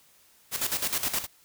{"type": "noise with tremolo", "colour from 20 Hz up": "white", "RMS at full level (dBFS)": -27, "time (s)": [0.51, 1.27], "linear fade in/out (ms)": 50, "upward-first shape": "square", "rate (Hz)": 9.6, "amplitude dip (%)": 70, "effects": ["white hiss -60 dBFS RMS until 1.44 s"]}